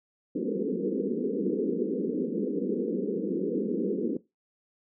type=band-pass noise; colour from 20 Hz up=white; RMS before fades=-29 dBFS; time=0.35-4.17 s; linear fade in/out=5 ms; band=180 to 480 Hz; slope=96 dB/octave; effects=noise-tail reverb RT60 0.2 s tail -17 dB re dry